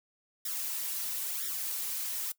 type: noise with flanger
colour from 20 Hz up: blue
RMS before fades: -35 dBFS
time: 0.45-2.32 s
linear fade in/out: 5 ms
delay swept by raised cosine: 0.55 to 5.25 ms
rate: 1 Hz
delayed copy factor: +0.75
effects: noise-tail reverb RT60 0.1 s tail -20 dB re dry